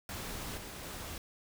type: noise with level steps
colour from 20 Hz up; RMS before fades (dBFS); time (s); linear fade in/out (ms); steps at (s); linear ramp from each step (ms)
pink; -41 / -45 / -43; 0.09-1.18; 2; 0.57 / 0.83; 10
effects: none